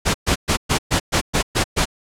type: noise bursts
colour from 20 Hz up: pink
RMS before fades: -17 dBFS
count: 9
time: 0.05-1.856 s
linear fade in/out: 20 ms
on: 94 ms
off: 120 ms
effects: low-pass 9000 Hz 12 dB/octave